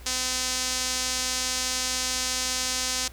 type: tone with band-pass filter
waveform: sawtooth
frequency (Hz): 255.3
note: C4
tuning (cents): -42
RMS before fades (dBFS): -28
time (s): 0.06-3.08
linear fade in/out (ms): 5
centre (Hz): 6100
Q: 1.6
effects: added 60 Hz sine -43 dBFS peak until 3.12 s + pink hiss -50 dBFS RMS until 3.12 s